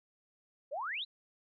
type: exponential sweep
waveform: sine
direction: up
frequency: 512 to 4186 Hz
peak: -35 dBFS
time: 0.71-1.05 s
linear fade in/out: 20 ms
effects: none